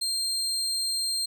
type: tone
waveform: 30% pulse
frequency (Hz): 4186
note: C8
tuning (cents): 0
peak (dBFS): -23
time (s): 0.01-1.26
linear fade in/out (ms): 10
effects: none